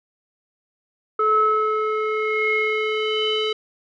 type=tone with low-pass filter sweep; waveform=square; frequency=431.8 Hz; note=A4; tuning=33 cents flat; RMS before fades=-21 dBFS; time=1.19-3.53 s; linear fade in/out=5 ms; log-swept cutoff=1200 to 3400 Hz; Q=7.3; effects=none